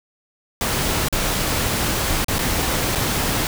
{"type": "noise with dropouts", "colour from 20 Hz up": "pink", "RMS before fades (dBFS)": -21, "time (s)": [0.61, 3.47], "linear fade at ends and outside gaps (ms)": 1, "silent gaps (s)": [[1.085, 1.126], [2.245, 2.283], [2.384, 2.39], [2.951, 2.956]], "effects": []}